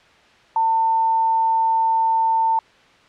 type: tone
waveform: sine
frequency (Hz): 900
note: A5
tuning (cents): +39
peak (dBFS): -15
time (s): 0.56-2.59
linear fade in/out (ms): 2
effects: white hiss -51 dBFS RMS until 3.08 s + low-pass 3000 Hz 12 dB/octave